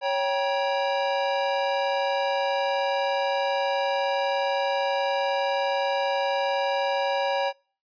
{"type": "chord", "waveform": "square", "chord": "G diminished", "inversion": "second", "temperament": "equal with one note detuned", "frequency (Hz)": [554.4, 784, 954.7], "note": ["Db5", "G5", "Bb5"], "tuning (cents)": [0, 0, 41], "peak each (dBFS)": [-26, -29, -30], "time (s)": [0.01, 7.53], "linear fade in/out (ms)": 50, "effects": ["noise-tail reverb RT60 0.4 s tail -24 dB re dry", "resampled to 11025 Hz"]}